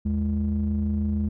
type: ring-modulated tone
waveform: triangle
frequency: 65.41 Hz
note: C2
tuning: in tune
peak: -17 dBFS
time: 0.05-1.29 s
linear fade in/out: 10 ms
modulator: 144 Hz
effects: none